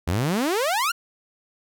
sawtooth exponential sweep, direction up, 77 to 1462 Hz, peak -17 dBFS, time 0.07-0.92 s, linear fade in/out 10 ms, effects none

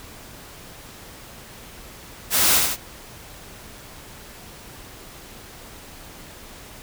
white noise with echo, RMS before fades -19 dBFS, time 2.3-2.62 s, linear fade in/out 50 ms, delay 75 ms, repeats 2, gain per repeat -3 dB, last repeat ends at 2.77 s, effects pink hiss -42 dBFS RMS until 6.82 s

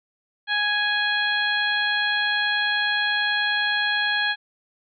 harmonic tone, 830.6 Hz, G#5, in tune, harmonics 1 / 2 / 3 / 4 / 5, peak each -30 / -22 / -31 / -27 / -31 dBFS, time 0.47-4.36 s, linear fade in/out 50 ms, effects none

